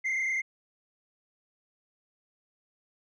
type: tone with frequency modulation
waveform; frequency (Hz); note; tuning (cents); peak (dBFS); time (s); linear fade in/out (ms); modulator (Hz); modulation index
sine; 2093; C7; 0; -24; 0.04-0.42; 20; 29.7; 2
effects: tanh soft clip ceiling -26 dBFS